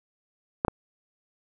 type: clicks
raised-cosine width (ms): 1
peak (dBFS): -9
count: 2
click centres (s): 0.649 / 0.682
effects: none